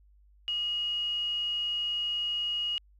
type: tone with quantisation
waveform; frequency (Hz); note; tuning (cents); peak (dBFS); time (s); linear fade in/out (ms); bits
sine; 2884; F#7; -45; -28; 0.48-2.78; 0; 8
effects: added 50 Hz sine -57 dBFS peak until 2.99 s + low-pass 6000 Hz 12 dB/octave